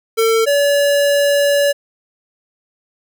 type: tone pair in turn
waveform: square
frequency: 449.6 / 570.8 Hz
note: A4 / D5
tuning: +37 / -49 cents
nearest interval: major third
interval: 414 cents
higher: second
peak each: -12 dBFS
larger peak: neither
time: 0.17-0.46 / 0.46-1.73 s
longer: second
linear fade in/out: 20 ms
effects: none